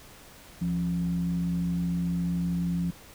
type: tone with frequency modulation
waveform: sine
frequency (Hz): 173.7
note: F3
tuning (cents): -9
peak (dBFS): -25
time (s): 0.61-2.91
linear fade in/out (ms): 10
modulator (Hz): 99.6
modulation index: 0.4
effects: pink hiss -50 dBFS RMS until 3.14 s